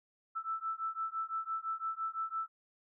sine beating tone pair, 1318.5 / 1324.4 Hz, E6 / E6, 0 / +8 cents, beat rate 5.9 Hz, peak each -38 / -38 dBFS, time 0.35-2.48 s, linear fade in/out 20 ms, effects none

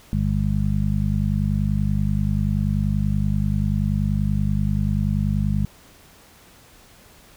harmonic tone, 50.4 Hz, G1, 49 cents sharp, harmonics 1 / 2 / 3 / 4, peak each -24 / -24 / -24 / -24 dBFS, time 0.13-5.65 s, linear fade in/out 0 ms, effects pink hiss -50 dBFS RMS until 7.36 s

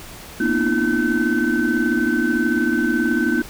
sine tone cluster, 231.5 / 249.9 / 302.6 / 336.1 / 1527 Hz, A#3 / B3 / D#4 / E4 / G6, -12 / +21 / -48 / +34 / -46 cents, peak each -22 dBFS, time 0.4-3.42 s, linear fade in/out 5 ms, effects tanh soft clip ceiling -8 dBFS + pink hiss -38 dBFS RMS until 3.49 s

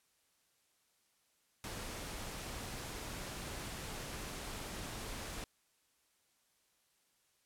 pink noise, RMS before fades -44 dBFS, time 1.64-5.44 s, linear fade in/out 0 ms, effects white hiss -75 dBFS RMS until 7.45 s + low-pass 12000 Hz 12 dB/octave

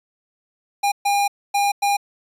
square tone bursts at uneven times, 808 Hz, G#5, 48 cents flat, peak -17 dBFS, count 4, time 0.83-0.92 / 1.05-1.28 / 1.54-1.72 / 1.82-1.97 s, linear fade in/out 10 ms, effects resampled to 32000 Hz

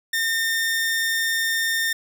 sawtooth tone, 1817 Hz, A#6, 45 cents flat, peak -17 dBFS, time 0.13-1.93 s, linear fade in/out 5 ms, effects none

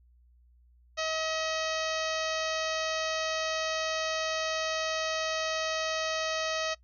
harmonic tone with a mistuned harmonic, 637 Hz, D#5, 41 cents sharp, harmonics 1 / 2 / 3 / 4 / 5 / 6 / 7 / 8 / 9 / 10, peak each -33 / -36 / -38 / -39 / -40 / -41 / -41 / -42 / -43 / -43 dBFS, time 0.97-6.75 s, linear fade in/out 20 ms, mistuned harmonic 5, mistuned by -29 cents, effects noise-tail reverb RT60 0.1 s tail -21 dB re dry + added 60 Hz sine -58 dBFS peak until 6.83 s

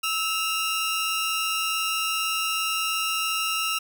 sawtooth tone pair together, 1305.7 / 2794 Hz, E6 / F7, -17 / 0 cents, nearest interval octave + minor second, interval 1317 cents, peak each -24 / -23 dBFS, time 0.03-3.79 s, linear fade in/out 10 ms, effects none

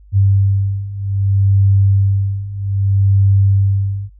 sine beating tone pair, 98 / 98.63 Hz, G2 / G2, 0 / +11 cents, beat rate 0.63 Hz, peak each -15 / -12 dBFS, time 0.12-4.1 s, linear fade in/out 50 ms, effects added 50 Hz sine -40 dBFS peak until 4.19 s

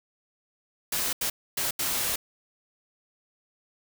white noise bursts at uneven times, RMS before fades -28 dBFS, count 4, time 0.92-1.13 / 1.21-1.3 / 1.57-1.71 / 1.79-2.16 s, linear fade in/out 5 ms, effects none

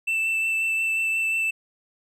triangle tone with vibrato, 2658 Hz, E7, 14 cents sharp, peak -20 dBFS, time 0.07-1.51 s, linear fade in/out 10 ms, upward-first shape sine, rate 5.6 Hz, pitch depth 11 cents each way, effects none

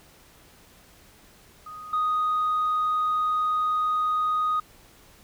sine tone with level steps, 1244.5 Hz, D#6, in tune, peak -37 / -20 dBFS, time 1.66-4.6 s, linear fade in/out 5 ms, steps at 1.93 s, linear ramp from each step 5 ms, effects tanh soft clip ceiling -19 dBFS + pink hiss -54 dBFS RMS until 5.23 s

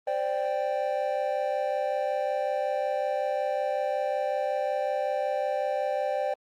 triangle chord, C suspended second, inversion none, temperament just, 523.3 / 588.7 / 784.9 Hz, C5 / D5 / G5, 0 / +4 / +2 cents, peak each -29 / -27 / -29 dBFS, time 0.07-6.34 s, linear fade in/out 5 ms, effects Opus 24 kbps

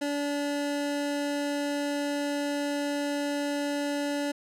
25% pulse tone, 287.9 Hz, D4, 34 cents flat, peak -24 dBFS, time 0.01-4.32 s, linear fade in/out 10 ms, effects low-pass 11000 Hz 12 dB/octave

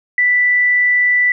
sine tone, 1976 Hz, B6, in tune, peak -10 dBFS, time 0.18-1.32 s, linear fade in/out 2 ms, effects none

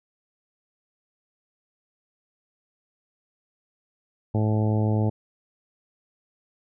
harmonic tone, 107.7 Hz, A2, 37 cents flat, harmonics 1 / 2 / 3 / 4 / 5 / 6 / 7 / 8, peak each -21 / -27 / -31 / -33 / -35 / -37 / -38 / -39 dBFS, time 4.34-5.1 s, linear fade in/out 10 ms, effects none

